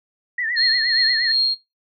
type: tone with vibrato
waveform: sine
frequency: 1871 Hz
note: A#6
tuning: 6 cents sharp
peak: -21 dBFS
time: 0.38-1.32 s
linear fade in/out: 5 ms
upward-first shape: triangle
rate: 8.5 Hz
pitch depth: 130 cents each way
type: tone with tremolo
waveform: sine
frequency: 4244 Hz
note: C8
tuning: 24 cents sharp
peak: -15 dBFS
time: 0.56-1.55 s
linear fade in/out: 20 ms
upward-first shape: sine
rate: 2.7 Hz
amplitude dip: 45%
effects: noise-tail reverb RT60 0.2 s tail -18 dB re dry